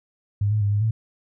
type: tone with pitch steps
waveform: sine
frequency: 102.1 / 106.9 / 101.7 / 103.3 / 111 Hz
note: G#2 / A2 / G#2 / G#2 / A2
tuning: -29 / -49 / -36 / -9 / +16 cents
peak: -18 dBFS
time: 0.41-0.91 s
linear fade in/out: 5 ms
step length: 100 ms
effects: none